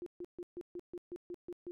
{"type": "tone bursts", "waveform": "sine", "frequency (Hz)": 351.7, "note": "F4", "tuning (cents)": 12, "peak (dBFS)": -40, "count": 10, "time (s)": [0.02, 1.71], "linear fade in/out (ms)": 0, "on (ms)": 43, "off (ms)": 140, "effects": []}